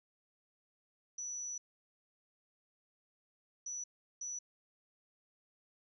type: tone bursts at uneven times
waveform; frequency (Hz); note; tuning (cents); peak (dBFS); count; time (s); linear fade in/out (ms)
sine; 5920; F#8; 0; -39; 3; 1.18-1.58 / 3.66-3.84 / 4.21-4.39; 5
effects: none